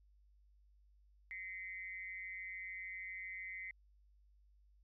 sine tone with amplitude modulation, 2060 Hz, C7, 28 cents flat, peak -40 dBFS, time 1.31-3.71 s, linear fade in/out 0 ms, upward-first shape sine, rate 187 Hz, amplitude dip 85%, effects added 50 Hz sine -65 dBFS peak until 4.83 s

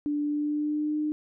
sine tone with pitch glide, 293.6 to 302.9 Hz, D4 to D#4, 0 to -46 cents, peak -25 dBFS, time 0.06-1.12 s, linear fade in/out 0 ms, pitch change +54 cents, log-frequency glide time 0.21-0.99 s, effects none

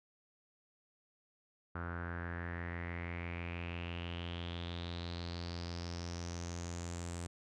sawtooth tone with low-pass filter sweep, 86.1 Hz, F2, 24 cents flat, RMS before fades -42 dBFS, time 1.75-7.27 s, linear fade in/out 5 ms, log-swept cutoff 1400 to 8100 Hz, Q 5.9, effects none

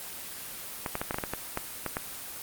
clicks, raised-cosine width 0.5 ms, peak -14 dBFS, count 11, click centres 0.862 / 0.954 / 1.015 / 1.109 / 1.144 / 1.185 / 1.238 / 1.336 / 1.574 / 1.863 / 1.969 s, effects white hiss -40 dBFS RMS until 2.42 s + Opus 24 kbps

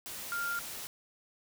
sine tone in noise, 1396.9 Hz, F6, in tune, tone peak -32 dBFS, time 0.32-0.59 s, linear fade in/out 0 ms, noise white, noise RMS -42 dBFS, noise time 0.06-0.87 s, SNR +7 dB, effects none

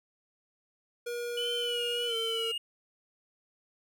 square tone with pitch glide, 478.3 to 454.3 Hz, A#4 to A#4, +44 to -45 cents, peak -34 dBFS, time 1.06-2.52 s, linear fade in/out 10 ms, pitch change -89 cents, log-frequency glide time 2.06-2.16 s
triangle tone with vibrato, 2962 Hz, F#7, 1 cent sharp, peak -30 dBFS, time 1.37-2.58 s, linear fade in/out 5 ms, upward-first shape sine, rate 1.5 Hz, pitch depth 69 cents each way
effects none

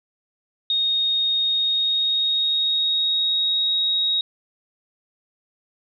sine tone with pitch glide, 3720 to 3783 Hz, A#7 to A#7, -4 to +25 cents, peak -18 dBFS, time 0.7-4.21 s, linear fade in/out 2 ms, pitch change +29 cents, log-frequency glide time 1.41-3.71 s, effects none

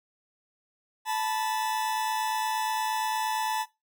40% pulse tone pair together, 874 / 982.6 Hz, A5 / B5, -12 / -9 cents, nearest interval major second, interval 203 cents, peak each -27 / -33 dBFS, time 1.05-3.66 s, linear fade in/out 50 ms, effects noise-tail reverb RT60 0.2 s tail -17 dB re dry

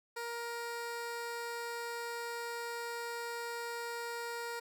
15% pulse tone, 470 Hz, A#4, 14 cents sharp, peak -32 dBFS, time 0.16-4.6 s, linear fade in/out 10 ms, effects none

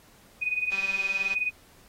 sine tone with tremolo, 2489 Hz, D#7, in tune, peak -22 dBFS, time 0.41-1.51 s, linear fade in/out 20 ms, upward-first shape sine, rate 19 Hz, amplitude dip 75%
click train, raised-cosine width 0.2 ms, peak -23 dBFS, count 121, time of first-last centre 0.72-1.339 s, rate 194 Hz
effects pink hiss -57 dBFS RMS until 1.88 s + AAC 48 kbps

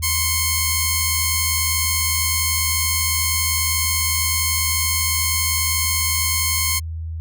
5% pulse tone pair together, 1046.5 / 2193 Hz, C6 / C#7, 0 / -19 cents, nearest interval octave + minor second, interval 1281 cents, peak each -10 dBFS, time 0.02-6.8 s, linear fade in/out 20 ms, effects added 81 Hz sine -25 dBFS peak until 7.2 s

